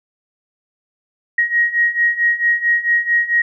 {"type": "beating tone pair", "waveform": "sine", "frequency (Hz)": [1885, 1889.5], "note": ["A#6", "A#6"], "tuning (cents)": [19, 23], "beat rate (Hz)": 4.5, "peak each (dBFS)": [-18, -15], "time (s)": [1.38, 3.42], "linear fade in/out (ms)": 5, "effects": []}